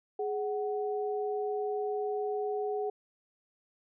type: tone pair together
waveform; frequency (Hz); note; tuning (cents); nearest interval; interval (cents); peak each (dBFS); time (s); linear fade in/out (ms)
sine; 417.9 / 745.1; G#4 / F#5; +11 / +12; minor seventh; 1001; -31 / -36; 0.19-2.9; 5
effects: none